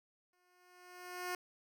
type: tone with exponential growth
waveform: 10% pulse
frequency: 359.7 Hz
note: F#4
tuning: 49 cents flat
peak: -28 dBFS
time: 0.33-1.35 s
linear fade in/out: 1 ms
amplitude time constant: 220 ms
effects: none